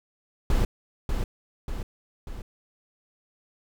brown noise with echo, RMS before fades -21 dBFS, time 0.5-0.65 s, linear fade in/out 2 ms, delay 590 ms, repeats 3, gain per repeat -5 dB, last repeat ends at 2.42 s, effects none

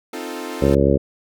sawtooth chord, F dominant seventh, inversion second, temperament equal, 261.6 / 311.1 / 349.2 / 440 Hz, C4 / Eb4 / F4 / A4, 0 / 0 / 0 / 0 cents, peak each -29 dBFS, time 0.13-0.75 s, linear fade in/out 5 ms
harmonic tone, 69.3 Hz, C#2, in tune, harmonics 1 / 2 / 3 / 4 / 5 / 6 / 7 / 8, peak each -21 / -21 / -21 / -21 / -21 / -21 / -21 / -21 dBFS, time 0.61-0.98 s, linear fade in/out 20 ms
effects none

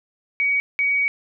sine tone bursts at uneven times, 2257 Hz, C#7, 31 cents sharp, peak -17 dBFS, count 2, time 0.4-0.6 / 0.79-1.08 s, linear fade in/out 0 ms, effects none

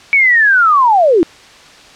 sine linear sweep, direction down, 2276 to 304.7 Hz, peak -6 dBFS, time 0.13-1.23 s, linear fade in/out 0 ms, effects white hiss -39 dBFS RMS until 1.95 s + low-pass 5000 Hz 12 dB/octave

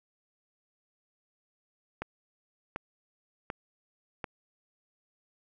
click train, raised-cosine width 0.5 ms, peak -19 dBFS, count 4, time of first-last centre 2.02-4.242 s, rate 1.35 Hz, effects none

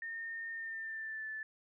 sine tone with pitch glide, 1826 to 1749.6 Hz, A#6 to A6, -36 to -10 cents, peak -39 dBFS, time 0.02-1.43 s, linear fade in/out 2 ms, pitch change -74 cents, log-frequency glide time 0.52-1.28 s, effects none

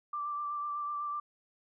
sine tone with vibrato, 1174.7 Hz, D6, in tune, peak -33 dBFS, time 0.13-1.2 s, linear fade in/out 5 ms, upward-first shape sine, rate 8 Hz, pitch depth 19 cents each way, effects none

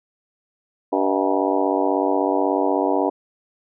harmonic tone with a mistuned harmonic, 96.3 Hz, G2, 30 cents flat, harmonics 3 / 4 / 5 / 6 / 7 / 8 / 9 / 10, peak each -23 / -24 / -25 / -26 / -26 / -27 / -28 / -28 dBFS, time 0.92-3.1 s, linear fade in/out 10 ms, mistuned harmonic 6, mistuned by +100 cents, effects none

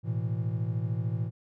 triangle chord, A suspended second, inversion none, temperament equal, 110 / 123.47 / 164.81 Hz, A2 / B2 / E3, 0 / 0 / 0 cents, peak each -28 / -31 / -33 dBFS, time 0.03-1.31 s, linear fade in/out 50 ms, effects none

